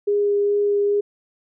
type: tone with vibrato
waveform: sine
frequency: 408.3 Hz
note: G#4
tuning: 29 cents flat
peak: -16 dBFS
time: 0.07-1.01 s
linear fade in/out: 10 ms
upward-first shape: sine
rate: 2.4 Hz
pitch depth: 8 cents each way
effects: none